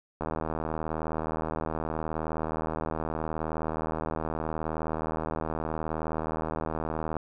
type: click train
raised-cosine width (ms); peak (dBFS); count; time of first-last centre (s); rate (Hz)
1; -17; 552; 0.21-7.167; 79.2
effects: none

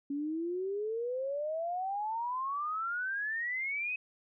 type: exponential sweep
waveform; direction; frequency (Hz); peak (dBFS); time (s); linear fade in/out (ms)
sine; up; 277.9 to 2560; -32; 0.1-3.96; 5
effects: none

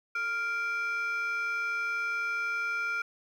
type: tone pair together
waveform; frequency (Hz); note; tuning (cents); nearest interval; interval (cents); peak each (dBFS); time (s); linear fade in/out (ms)
sine; 1396.9 / 2349; F6 / D7; 0 / 0; major sixth; 900; -28 / -32; 0.15-3.02; 5
effects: tanh soft clip ceiling -26 dBFS + 10-bit

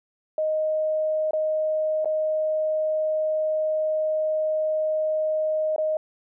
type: tone with dropouts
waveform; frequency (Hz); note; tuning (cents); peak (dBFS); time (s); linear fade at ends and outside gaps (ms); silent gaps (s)
sine; 622.3; D#5; 0; -21; 0.38-5.97; 2; 1.309-1.333 / 2.046-2.056 / 5.762-5.781
effects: none

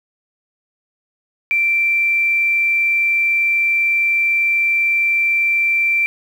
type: tone with quantisation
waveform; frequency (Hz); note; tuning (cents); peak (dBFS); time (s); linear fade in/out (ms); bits
sine; 2349; D7; 0; -13; 1.51-6.06; 0; 7
effects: none

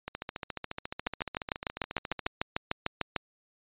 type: two click trains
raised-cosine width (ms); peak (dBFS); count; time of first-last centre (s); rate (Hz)
0.3; -19 / -12; 32 / 15; 0.08-2.263 / 1.07-3.163; 14.2 / 6.69
effects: resampled to 8000 Hz

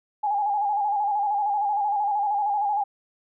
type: tone with vibrato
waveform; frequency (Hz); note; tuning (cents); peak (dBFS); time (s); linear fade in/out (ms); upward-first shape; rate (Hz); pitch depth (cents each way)
sine; 822; G#5; -18; -21; 0.23-2.84; 10; square; 13; 47
effects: none

